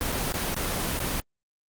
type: noise with dropouts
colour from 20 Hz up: pink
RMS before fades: -28 dBFS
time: 0.01-1.2 s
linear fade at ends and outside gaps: 0 ms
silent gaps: 0.12-0.124 / 0.321-0.341 / 0.544-0.565 / 0.991-1.002 s
effects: Opus 24 kbps